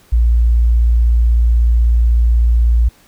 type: tone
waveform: sine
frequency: 58.1 Hz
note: A#1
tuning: 5 cents flat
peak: -8 dBFS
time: 0.12-2.89 s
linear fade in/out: 10 ms
effects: pink hiss -49 dBFS RMS until 3.07 s